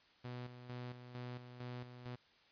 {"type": "tone with tremolo", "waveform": "sawtooth", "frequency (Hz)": 123.47, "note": "B2", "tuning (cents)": 0, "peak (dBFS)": -40, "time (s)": [0.24, 2.16], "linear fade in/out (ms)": 10, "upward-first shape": "square", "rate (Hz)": 2.2, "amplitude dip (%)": 60, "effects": ["white hiss -68 dBFS RMS until 2.51 s", "resampled to 11025 Hz"]}